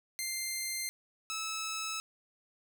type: tone pair in turn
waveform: 10% pulse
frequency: 2093 / 1301.9 Hz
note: C7 / E6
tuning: 0 / -22 cents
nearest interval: minor sixth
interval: 822 cents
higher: first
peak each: -25 / -27 dBFS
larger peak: first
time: 0.19-0.89 / 1.3-2 s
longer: neither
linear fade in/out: 0 ms
effects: none